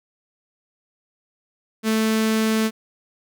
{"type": "tone with notch filter", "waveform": "sawtooth", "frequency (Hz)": 220.1, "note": "A3", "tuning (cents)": 1, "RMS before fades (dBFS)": -20, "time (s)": [1.83, 2.71], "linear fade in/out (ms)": 50, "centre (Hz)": 780, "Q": 1.7, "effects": []}